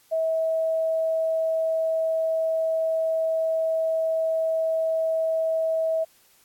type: tone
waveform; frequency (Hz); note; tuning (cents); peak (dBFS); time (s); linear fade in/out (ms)
sine; 646; E5; -35; -21; 0.11-6.05; 20
effects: white hiss -59 dBFS RMS until 6.44 s + AAC 64 kbps